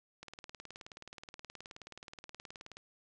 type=click train; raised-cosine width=0.2 ms; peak=-30 dBFS; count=49; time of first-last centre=0.23-2.77 s; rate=18.9 Hz; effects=resampled to 22050 Hz